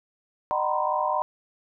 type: tone cluster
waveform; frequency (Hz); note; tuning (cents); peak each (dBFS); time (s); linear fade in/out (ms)
sine; 609 / 756 / 934 / 978 / 1036; D#5 / F#5 / A#5 / B5 / C6; -37 / +37 / +3 / -17 / -17; -29; 0.51-1.22; 0
effects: none